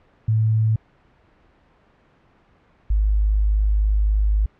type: tone pair in turn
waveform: sine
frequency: 110 / 51.82 Hz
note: A2 / G#1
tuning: 0 / -3 cents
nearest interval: octave + minor second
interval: 1303 cents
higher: first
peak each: -15 dBFS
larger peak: neither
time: 0.28-0.76 / 2.9-4.46 s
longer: second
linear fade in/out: 5 ms
effects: pink hiss -57 dBFS RMS until 4.59 s + low-pass 2000 Hz 12 dB/octave